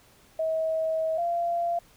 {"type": "tone pair in turn", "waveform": "sine", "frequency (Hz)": [641, 687.2], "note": ["E5", "F5"], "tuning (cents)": [-49, -28], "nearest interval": "minor second", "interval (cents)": 121, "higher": "second", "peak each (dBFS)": -24, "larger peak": "neither", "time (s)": [[0.39, 1.18], [1.18, 1.79]], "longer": "first", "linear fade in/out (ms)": 5, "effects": ["pink hiss -58 dBFS RMS until 1.96 s"]}